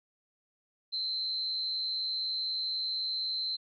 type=tone with amplitude modulation; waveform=sine; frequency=4088 Hz; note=C8; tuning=41 cents flat; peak=-28 dBFS; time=0.92-3.57 s; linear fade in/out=20 ms; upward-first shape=sine; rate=211 Hz; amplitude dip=55%; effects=none